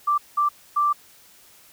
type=tone bursts at uneven times; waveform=sine; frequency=1174.7 Hz; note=D6; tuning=in tune; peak=-17 dBFS; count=3; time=0.07-0.18 / 0.37-0.49 / 0.76-0.93 s; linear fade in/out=10 ms; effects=white hiss -52 dBFS RMS until 1.72 s